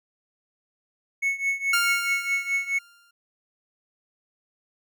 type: tone with tremolo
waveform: triangle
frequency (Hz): 2204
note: C#7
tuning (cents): -11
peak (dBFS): -18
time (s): 1.22-2.79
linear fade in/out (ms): 10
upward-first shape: triangle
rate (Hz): 4.7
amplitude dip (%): 90
type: tone with exponential decay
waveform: sawtooth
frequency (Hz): 1396.9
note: F6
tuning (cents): 0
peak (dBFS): -15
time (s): 1.73-3.11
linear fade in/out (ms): 5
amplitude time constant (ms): 300
effects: none